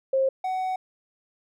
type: tone pair in turn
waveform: sine / triangle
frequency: 533 / 748.1 Hz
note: C5 / F#5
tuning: +32 / +19 cents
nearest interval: tritone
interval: 587 cents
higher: second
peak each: -19 / -23 dBFS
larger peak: first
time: 0.13-0.29 / 0.44-0.76 s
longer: second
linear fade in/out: 5 ms
effects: none